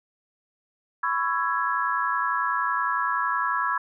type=chord; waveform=sine; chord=C# minor seventh; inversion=third; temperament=just; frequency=997.9 / 1108.7 / 1330.5 / 1663.1 Hz; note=B5 / C#6 / E6 / G#6; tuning=+18 / 0 / +16 / +2 cents; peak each=-28 dBFS; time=1.03-3.78 s; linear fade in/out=5 ms; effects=none